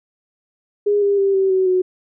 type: tone with pitch steps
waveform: sine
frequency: 411 / 402.1 / 393.3 / 384.8 / 376.5 / 368.3 Hz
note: G#4 / G4 / G4 / G4 / F#4 / F#4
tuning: -18 / +44 / +6 / -32 / +30 / -8 cents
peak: -13 dBFS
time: 0.86-1.82 s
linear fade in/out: 10 ms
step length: 160 ms
effects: none